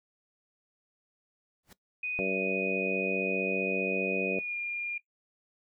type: noise with exponential growth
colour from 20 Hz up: pink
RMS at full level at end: -46 dBFS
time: 1.63-1.73 s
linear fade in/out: 5 ms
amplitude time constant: 20 ms
type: tone with pitch glide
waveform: sine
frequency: 2489 to 2410 Hz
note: D#7 to D7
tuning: 0 to +44 cents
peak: -31 dBFS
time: 2.03-4.98 s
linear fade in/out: 5 ms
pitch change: -56 cents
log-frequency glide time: 4.33-4.56 s
type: harmonic tone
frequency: 95.2 Hz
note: F#2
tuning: 50 cents sharp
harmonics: 2 / 3 / 4 / 5 / 6 / 7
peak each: -36 / -38 / -35 / -35 / -36 / -40 dBFS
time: 2.19-4.39 s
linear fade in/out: 0 ms
effects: noise-tail reverb RT60 0.1 s tail -17 dB re dry